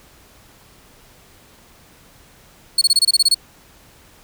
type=tone bursts; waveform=35% pulse; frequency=4368 Hz; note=C#8; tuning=26 cents flat; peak=-9 dBFS; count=10; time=2.78-3.345 s; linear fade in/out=5 ms; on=34 ms; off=25 ms; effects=pink hiss -49 dBFS RMS until 4.23 s